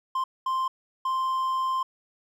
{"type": "tone bursts at uneven times", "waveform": "triangle", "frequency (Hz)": 1046.5, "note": "C6", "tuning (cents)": 0, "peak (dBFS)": -22, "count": 3, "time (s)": [[0.15, 0.24], [0.46, 0.68], [1.05, 1.83]], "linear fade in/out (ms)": 5, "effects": []}